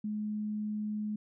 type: tone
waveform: sine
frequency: 211.6 Hz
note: G#3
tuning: 33 cents sharp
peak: -32 dBFS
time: 0.04-1.16 s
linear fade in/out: 5 ms
effects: none